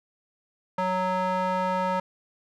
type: tone with band-pass filter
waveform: square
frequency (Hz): 185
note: F#3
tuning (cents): 0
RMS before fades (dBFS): -26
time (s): 0.78-2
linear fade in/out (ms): 5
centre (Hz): 920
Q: 1.9
effects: none